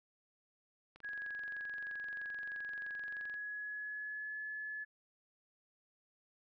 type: click train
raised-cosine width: 0.3 ms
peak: -40 dBFS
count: 56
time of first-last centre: 0.96-3.341 s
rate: 23.1 Hz
type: tone with pitch glide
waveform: sine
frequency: 1661.2 to 1714.8 Hz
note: G#6 to A6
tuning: 0 to -45 cents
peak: -40 dBFS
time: 1.03-4.85 s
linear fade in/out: 20 ms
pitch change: +55 cents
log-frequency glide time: 2.97-4.39 s
effects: none